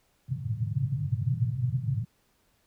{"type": "band-pass noise", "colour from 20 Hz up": "pink", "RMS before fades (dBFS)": -29, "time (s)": [0.28, 2.05], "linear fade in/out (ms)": 10, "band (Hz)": [110, 140], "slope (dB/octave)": 48, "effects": ["pink hiss -69 dBFS RMS until 2.66 s"]}